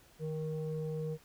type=tone pair together; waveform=sine; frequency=155.56 / 470.2 Hz; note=D#3 / A#4; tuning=0 / +15 cents; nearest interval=octave + perfect fifth; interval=1915 cents; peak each=-35 / -37 dBFS; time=0.19-1.18 s; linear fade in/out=50 ms; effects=tanh soft clip ceiling -29 dBFS + pink hiss -62 dBFS RMS until 1.24 s